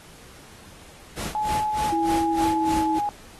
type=noise with tremolo; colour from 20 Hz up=pink; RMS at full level=-31 dBFS; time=1.16-3.01 s; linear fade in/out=20 ms; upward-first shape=sine; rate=3.3 Hz; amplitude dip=100%
type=tone with vibrato; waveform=sine; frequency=839 Hz; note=G#5; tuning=17 cents sharp; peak=-22 dBFS; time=1.35-3.09 s; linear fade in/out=0 ms; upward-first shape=square; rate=0.92 Hz; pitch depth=26 cents each way
type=tone with pitch glide; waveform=sine; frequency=329.6 to 319.8 Hz; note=E4 to D#4; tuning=0 to +48 cents; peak=-23 dBFS; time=1.92-2.99 s; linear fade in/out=5 ms; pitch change=-52 cents; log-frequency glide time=2.26-2.83 s
effects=pink hiss -48 dBFS RMS until 3.39 s + AAC 32 kbps